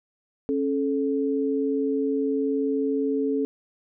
sine tone pair together, 273.6 / 434.3 Hz, C#4 / A4, -23 / -23 cents, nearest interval minor sixth, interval 800 cents, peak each -24 / -25 dBFS, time 0.49-3.45 s, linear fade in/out 0 ms, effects none

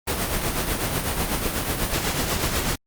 pink noise with tremolo, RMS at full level -22 dBFS, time 0.07-2.76 s, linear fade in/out 10 ms, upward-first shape triangle, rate 8.1 Hz, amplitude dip 55%, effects Opus 32 kbps

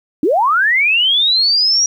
sine linear sweep, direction up, 265.2 to 5780 Hz, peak -10 dBFS, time 0.23-1.86 s, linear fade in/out 2 ms, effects 8-bit

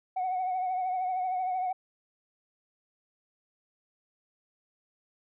sine tone with vibrato, 740 Hz, F#5, in tune, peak -26 dBFS, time 0.16-1.73 s, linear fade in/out 10 ms, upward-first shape triangle, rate 13 Hz, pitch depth 51 cents each way, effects tanh soft clip ceiling -25 dBFS

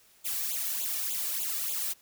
blue noise with flanger, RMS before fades -32 dBFS, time 0.24-1.94 s, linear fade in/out 20 ms, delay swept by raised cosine 0.27 to 1.77 ms, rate 3.4 Hz, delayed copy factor +1, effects white hiss -61 dBFS RMS until 2.01 s

